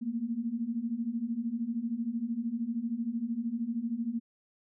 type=beating tone pair; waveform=sine; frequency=223.9 / 236.9 Hz; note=A3 / A#3; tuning=+30 / +28 cents; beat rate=13 Hz; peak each=-35 / -32 dBFS; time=0.01-4.2 s; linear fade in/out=20 ms; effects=none